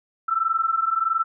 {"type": "tone pair together", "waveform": "sine", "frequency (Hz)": [1318.5, 1340], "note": ["E6", "E6"], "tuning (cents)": [0, 28], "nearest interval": "unison", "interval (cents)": 28, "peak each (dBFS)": [-23, -22], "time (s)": [0.28, 1.24], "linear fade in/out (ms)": 10, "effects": []}